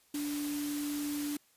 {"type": "tone in noise", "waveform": "sine", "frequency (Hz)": 291.9, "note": "D4", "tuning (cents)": -10, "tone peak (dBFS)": -33, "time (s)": [0.14, 1.37], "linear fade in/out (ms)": 5, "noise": "white", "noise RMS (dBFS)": -42, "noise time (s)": [0.14, 1.37], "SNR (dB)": 6, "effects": ["white hiss -67 dBFS RMS until 1.56 s", "resampled to 32000 Hz"]}